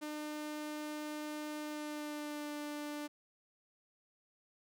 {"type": "tone with pitch glide", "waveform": "sawtooth", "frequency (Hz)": [301.5, 295.5], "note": ["D4", "D4"], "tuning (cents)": [46, 11], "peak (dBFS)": -36, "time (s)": [0.01, 3.08], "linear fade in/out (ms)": 20, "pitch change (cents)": -35, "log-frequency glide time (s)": [1.61, 2.53], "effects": []}